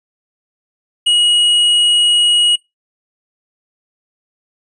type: tone with hard clipping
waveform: triangle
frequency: 2900 Hz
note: F#7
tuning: 35 cents flat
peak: -11 dBFS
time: 1.06-2.56 s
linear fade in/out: 10 ms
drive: 11 dB
effects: noise-tail reverb RT60 0.2 s tail -24 dB re dry + resampled to 22050 Hz